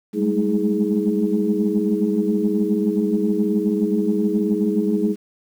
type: tone cluster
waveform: sine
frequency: 197.4 / 209 / 216.3 / 317.7 / 416.6 Hz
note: G3 / G#3 / A3 / D#4 / G#4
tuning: +12 / +11 / -29 / +36 / +5 cents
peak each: -23 dBFS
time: 0.13-5.16 s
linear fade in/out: 50 ms
effects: tanh soft clip ceiling -6 dBFS + 8-bit